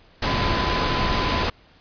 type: tone in noise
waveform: sine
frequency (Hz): 1010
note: B5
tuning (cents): +39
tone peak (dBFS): -27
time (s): 0.26-1.45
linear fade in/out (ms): 5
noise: pink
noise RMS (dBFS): -22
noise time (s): 0.22-1.5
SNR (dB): -8
effects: pink hiss -54 dBFS RMS until 1.8 s + resampled to 11025 Hz